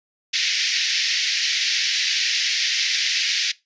white band-pass noise, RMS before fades -22 dBFS, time 0.33-3.52 s, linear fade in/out 10 ms, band 1800 to 5800 Hz, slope 48 dB/octave, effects noise-tail reverb RT60 0.2 s tail -19 dB re dry + resampled to 16000 Hz

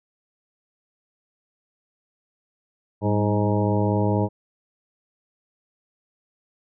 harmonic tone with a mistuned harmonic, 104.4 Hz, G#2, 10 cents sharp, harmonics 1 / 2 / 3 / 4 / 5 / 6 / 8 / 9, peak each -22 / -25 / -27 / -28 / -29 / -30 / -31 / -32 dBFS, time 3.01-4.29 s, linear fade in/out 50 ms, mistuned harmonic 2, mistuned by -65 cents, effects none

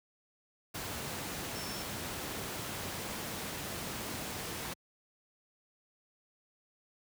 sine tone in noise, 5390 Hz, E8, 38 cents sharp, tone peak -45 dBFS, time 1.55-1.83 s, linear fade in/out 10 ms, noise pink, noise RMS -39 dBFS, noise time 0.74-4.74 s, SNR -9 dB, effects high-pass 80 Hz 12 dB/octave

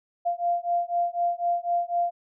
sine beating tone pair, 693 / 697 Hz, F5 / F5, -14 / -4 cents, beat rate 4 Hz, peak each -26 dBFS, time 0.25-2.11 s, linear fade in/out 20 ms, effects none

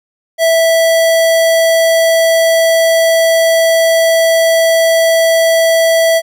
square tone, 657 Hz, E5, 6 cents flat, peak -8 dBFS, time 0.38-6.22 s, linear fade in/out 50 ms, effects none

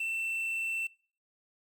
triangle tone with quantisation, 2681 Hz, E7, 29 cents sharp, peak -29 dBFS, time 0-0.87 s, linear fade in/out 5 ms, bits 9, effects noise-tail reverb RT60 0.5 s tail -26 dB re dry

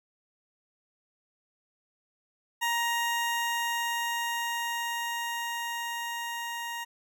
20% pulse tone with level ramp, 939 Hz, A#5, 12 cents sharp, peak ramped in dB -21 to -29 dBFS, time 2.61-6.85 s, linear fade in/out 20 ms, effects none

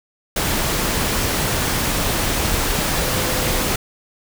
sine tone in noise, 509 Hz, C5, 48 cents flat, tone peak -29 dBFS, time 2.96-3.67 s, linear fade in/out 5 ms, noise pink, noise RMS -20 dBFS, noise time 0.36-3.76 s, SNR -12 dB, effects none

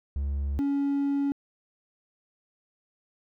triangle tone pair in turn, 70.2 / 280.8 Hz, C#2 / C#4, +22 / +22 cents, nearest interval 2 octaves, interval 2400 cents, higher second, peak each -24 / -21 dBFS, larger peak second, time 0.16-0.59 / 0.59-1.32 s, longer second, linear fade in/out 0 ms, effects tanh soft clip ceiling -17 dBFS

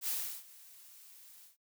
blue noise with ADSR envelope, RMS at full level -34 dBFS, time 0.01-1.57 s, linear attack 69 ms, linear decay 350 ms, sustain -22 dB, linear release 140 ms, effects noise-tail reverb RT60 0.1 s tail -22 dB re dry

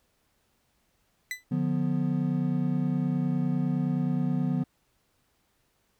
40% pulse tone with exponential decay, 2000 Hz, B6, 21 cents sharp, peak -26 dBFS, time 1.31-1.44 s, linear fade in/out 1 ms, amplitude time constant 27 ms
triangle chord, B diminished, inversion first, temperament just, 148.16 / 177.8 / 246.9 Hz, D3 / F3 / B3, +16 / +31 / 0 cents, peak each -27 dBFS, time 1.51-4.64 s, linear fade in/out 10 ms
effects pink hiss -71 dBFS RMS until 5.99 s

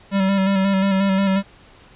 square tone with vibrato, 194.1 Hz, G3, 17 cents flat, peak -16 dBFS, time 0.11-1.43 s, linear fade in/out 50 ms, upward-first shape square, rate 5.6 Hz, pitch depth 27 cents each way, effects pink hiss -48 dBFS RMS until 1.95 s + resampled to 8000 Hz

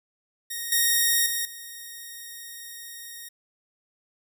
5% pulse tone with level steps, 1864.7 Hz, A#6, in tune, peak -20 / -9 / -15 / -28 dBFS, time 0.5-3.29 s, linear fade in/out 10 ms, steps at 0.72 / 1.26 / 1.45 s, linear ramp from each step 2 ms, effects none

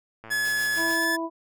click train, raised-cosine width 0.5 ms, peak -27 dBFS, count 76, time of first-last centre 0.24-0.91 s, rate 112 Hz
45% pulse tone with pitch glide, 1703 to 1730.8 Hz, G#6 to A6, +43 to -29 cents, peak -23 dBFS, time 0.3-1.17 s, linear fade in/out 20 ms, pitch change +28 cents, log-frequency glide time 0.78-1.05 s
white noise with tremolo, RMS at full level -38 dBFS, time 0.44-1.05 s, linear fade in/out 10 ms, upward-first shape triangle, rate 6.7 Hz, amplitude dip 80%
harmonic tone, 329.6 Hz, E4, in tune, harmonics 1 / 2 / 3, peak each -29 / -33 / -32 dBFS, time 0.76-1.3 s, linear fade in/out 50 ms
effects none

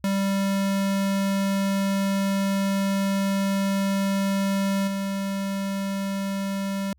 square tone with level steps, 196 Hz, G3, in tune, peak -22 / -26 dBFS, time 0.04-6.93 s, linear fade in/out 2 ms, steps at 4.87 s, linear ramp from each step 10 ms, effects added 68 Hz sine -57 dBFS peak until 6.98 s

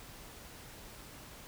silence, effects pink hiss -51 dBFS RMS until 1.47 s

